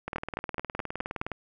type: two click trains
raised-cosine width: 0.5 ms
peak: -18 / -15 dBFS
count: 25 / 6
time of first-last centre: 0.08-1.317 / 0.16-1.215 s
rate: 19.4 / 4.74 Hz
effects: none